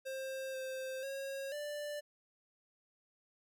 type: tone with pitch steps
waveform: square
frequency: 530 / 524 / 545 / 589 Hz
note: C5 / C5 / C#5 / D5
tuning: +22 / +2 / -29 / +5 cents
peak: -40 dBFS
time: 0.05-2.01 s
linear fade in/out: 20 ms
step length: 490 ms
effects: none